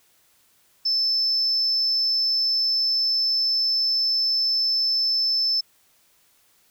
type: tone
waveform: sine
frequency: 5274 Hz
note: E8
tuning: in tune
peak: -18 dBFS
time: 0.85-5.61 s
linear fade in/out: 10 ms
effects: tanh soft clip ceiling -15 dBFS + white hiss -61 dBFS RMS until 6.7 s